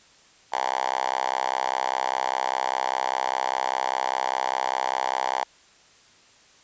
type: tone with high-pass filter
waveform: 5% pulse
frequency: 65 Hz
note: C2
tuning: 11 cents flat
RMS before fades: -26 dBFS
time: 0.52-5.44 s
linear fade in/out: 10 ms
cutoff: 870 Hz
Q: 4.3
effects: white hiss -55 dBFS RMS until 6.63 s + resampled to 16000 Hz